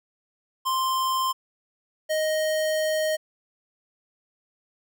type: tone pair in turn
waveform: square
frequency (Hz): 1046.5 / 623.5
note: C6 / D#5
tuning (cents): 0 / +3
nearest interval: major sixth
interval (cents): 897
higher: first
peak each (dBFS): -23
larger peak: neither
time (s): 0.65-1.33 / 2.09-3.17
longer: second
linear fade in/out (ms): 20
effects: none